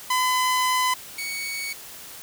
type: tone pair in turn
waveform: sawtooth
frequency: 1012 / 2233 Hz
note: B5 / C#7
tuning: +42 / +12 cents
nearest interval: octave + major second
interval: 1370 cents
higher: second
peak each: -16 / -25 dBFS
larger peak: first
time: 0.1-0.94 / 1.18-1.73 s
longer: first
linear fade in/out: 5 ms
effects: white hiss -41 dBFS RMS until 2.22 s